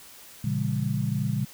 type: chord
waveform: sine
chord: A# diminished seventh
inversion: none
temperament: just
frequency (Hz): 116.54 / 139.85 / 167.82 / 201.4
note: A#2 / C#3 / E3 / G3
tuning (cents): 0 / +16 / +31 / +47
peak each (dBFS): -29 / -28 / -33 / -30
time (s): 0.44-1.45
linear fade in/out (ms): 5
effects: white hiss -48 dBFS RMS until 1.53 s